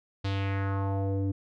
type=tone with low-pass filter sweep; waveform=square; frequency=98 Hz; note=G2; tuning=in tune; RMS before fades=-29 dBFS; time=0.24-1.32 s; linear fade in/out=10 ms; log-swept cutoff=4200 to 320 Hz; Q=2.3; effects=none